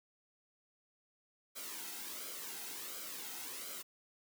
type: noise with flanger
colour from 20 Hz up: white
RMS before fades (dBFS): -45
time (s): 1.55-3.83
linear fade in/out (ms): 20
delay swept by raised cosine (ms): 1.1 to 1.76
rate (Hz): 1.4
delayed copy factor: -0.6
effects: high-pass 200 Hz 12 dB/octave